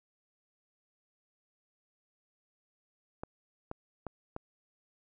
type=clicks; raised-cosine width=1 ms; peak=-24 dBFS; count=4; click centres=3.235 / 3.714 / 4.067 / 4.364 s; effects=none